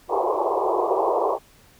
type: band-pass noise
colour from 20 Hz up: pink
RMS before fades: -22 dBFS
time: 0.08-1.39 s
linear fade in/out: 50 ms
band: 350 to 1100 Hz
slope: 96 dB/octave
effects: pink hiss -54 dBFS RMS until 1.79 s